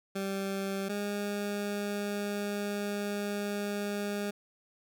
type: tone pair in turn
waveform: 20% pulse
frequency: 195.3 / 204.3 Hz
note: G3 / G#3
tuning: -6 / -28 cents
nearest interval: minor second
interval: 78 cents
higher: second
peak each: -27 dBFS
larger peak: neither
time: 0.15-0.89 / 0.89-4.31 s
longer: second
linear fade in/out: 10 ms
effects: none